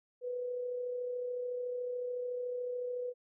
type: tone with amplitude modulation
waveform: sine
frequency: 494 Hz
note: B4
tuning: in tune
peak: -33 dBFS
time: 0.21-3.14 s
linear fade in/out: 50 ms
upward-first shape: sine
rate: 33.8 Hz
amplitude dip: 35%
effects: none